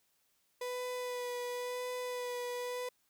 35% pulse tone with vibrato, 494.2 Hz, B4, 1 cent sharp, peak -35 dBFS, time 0.61-2.89 s, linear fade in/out 5 ms, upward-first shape sine, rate 0.95 Hz, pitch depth 17 cents each way, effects white hiss -75 dBFS RMS until 3.09 s

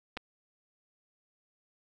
clicks, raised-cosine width 0.3 ms, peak -23 dBFS, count 2, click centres 0.169 / 0.173 s, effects none

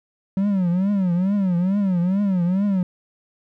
triangle tone with vibrato, 188 Hz, F#3, 28 cents sharp, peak -15 dBFS, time 0.37-2.83 s, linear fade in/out 2 ms, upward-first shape triangle, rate 2.3 Hz, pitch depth 180 cents each way, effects none

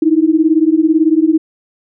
sine beating tone pair, 308.8 / 326.8 Hz, D#4 / E4, -13 / -15 cents, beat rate 18 Hz, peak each -11 dBFS, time 0.02-1.38 s, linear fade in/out 5 ms, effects none

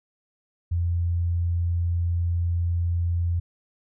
sine tone, 86 Hz, F2, 26 cents flat, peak -21 dBFS, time 0.71-3.4 s, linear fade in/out 10 ms, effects none

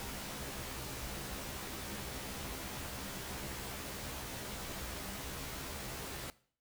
pink noise with comb filter, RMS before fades -43 dBFS, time 0-6.3 s, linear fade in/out 0 ms, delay 15 ms, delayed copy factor +0.7, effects noise-tail reverb RT60 0.5 s tail -19 dB re dry

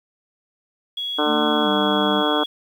sine tone, 3340 Hz, G#7, 9 cents sharp, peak -24 dBFS, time 0.97-2.46 s, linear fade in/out 5 ms
harmonic tone, 150 Hz, D3, 37 cents sharp, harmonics 2 / 3 / 4 / 5 / 6 / 7 / 8 / 9 / 10, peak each -23 / -25 / -26 / -27 / -28 / -28 / -29 / -30 / -30 dBFS, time 1.18-2.44 s, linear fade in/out 10 ms
sine tone with pitch glide, 224.5 to 200 Hz, A3 to G3, +35 to +35 cents, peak -24 dBFS, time 1.25-2.24 s, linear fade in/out 50 ms, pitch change -200 cents, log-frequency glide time 1.63-1.68 s
effects 8-bit

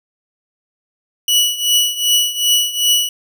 sawtooth tone with tremolo, 2941 Hz, F#7, 11 cents flat, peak -6 dBFS, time 1.28-3.09 s, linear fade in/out 2 ms, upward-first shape triangle, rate 2.6 Hz, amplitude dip 85%, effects none

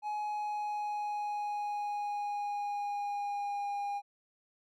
triangle tone with pitch glide, 841 to 810 Hz, G#5 to G#5, +22 to -43 cents, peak -31 dBFS, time 0.02-4.02 s, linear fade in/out 50 ms, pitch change -65 cents, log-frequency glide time 0.13-3.78 s, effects none

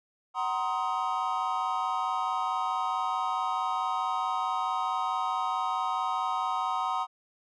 triangle chord, C half-diminished seventh, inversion second, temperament just, 753.5 / 941.9 / 1046.5 / 1255.8 Hz, Gb5 / Bb5 / C6 / Eb6, +31 / +18 / 0 / +16 cents, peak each -31 dBFS, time 0.34-7.07 s, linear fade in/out 50 ms, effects resampled to 22050 Hz

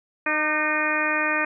harmonic tone with a mistuned harmonic, 306.6 Hz, D#4, 25 cents flat, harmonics 1 / 2 / 3 / 4 / 5 / 6 / 7 / 8, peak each -31 / -30 / -32 / -29 / -28 / -26 / -33 / -27 dBFS, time 0.26-1.45 s, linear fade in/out 5 ms, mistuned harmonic 4, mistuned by -28 cents, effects none

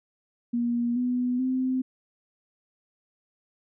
sine tone with pitch steps, 238.1 / 247.9 / 258.2 Hz, A#3 / B3 / C4, +37 / +7 / -23 cents, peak -23 dBFS, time 0.53-1.82 s, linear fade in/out 10 ms, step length 430 ms, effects none

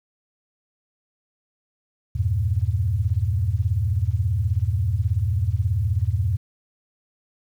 sine chord, E diminished, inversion none, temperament equal with one note detuned, 81.51 / 98 / 116.54 Hz, E2 / G2 / Bb2, -19 / 0 / 0 cents, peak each -24 / -22 / -25 dBFS, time 2.15-6.37 s, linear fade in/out 10 ms, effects 9-bit

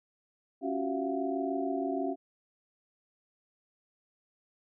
sine tone cluster, 276.7 / 352.7 / 379.1 / 674 / 715 Hz, C#4 / F4 / F#4 / E5 / F5, -3 / +17 / +42 / +38 / +41 cents, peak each -33 / -40 / -35 / -36 / -39 dBFS, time 0.61-2.16 s, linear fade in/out 50 ms, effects none

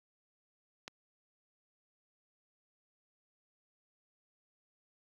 click, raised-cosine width 0.2 ms, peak -25 dBFS, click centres 0.879 s, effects high-pass 100 Hz 12 dB/octave + 11-bit

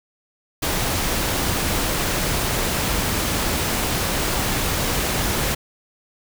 pink noise, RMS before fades -22 dBFS, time 0.62-5.55 s, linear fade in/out 10 ms, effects none

